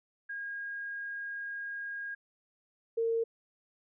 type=tone pair in turn; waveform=sine; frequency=1629 / 457.1 Hz; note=G#6 / A#4; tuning=-34 / -34 cents; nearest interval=octave + minor seventh; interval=2200 cents; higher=first; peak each=-36 / -27 dBFS; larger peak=second; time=0.29-2.15 / 2.97-3.24 s; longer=first; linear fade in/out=10 ms; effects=none